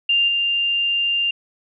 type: tone with level steps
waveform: sine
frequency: 2794 Hz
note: F7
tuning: in tune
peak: -14 / -17 dBFS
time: 0.09-1.31 s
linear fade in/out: 5 ms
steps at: 0.28 s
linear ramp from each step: 2 ms
effects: none